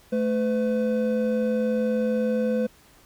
triangle tone pair together, 219.3 / 505 Hz, A3 / B4, -6 / +39 cents, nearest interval octave + major second, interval 1445 cents, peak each -22 dBFS, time 0.12-2.67 s, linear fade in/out 10 ms, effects pink hiss -55 dBFS RMS until 3.05 s

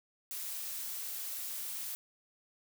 blue noise, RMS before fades -40 dBFS, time 0.31-1.95 s, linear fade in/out 0 ms, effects none

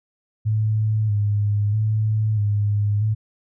sine tone with vibrato, 105.8 Hz, G#2, 33 cents sharp, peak -17 dBFS, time 0.45-3.15 s, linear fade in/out 20 ms, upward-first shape square, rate 0.78 Hz, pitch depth 41 cents each way, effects none

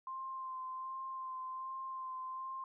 sine tone with vibrato, 1046.5 Hz, C6, in tune, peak -40 dBFS, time 0.07-2.64 s, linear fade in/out 2 ms, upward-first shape sine, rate 1.3 Hz, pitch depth 17 cents each way, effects none

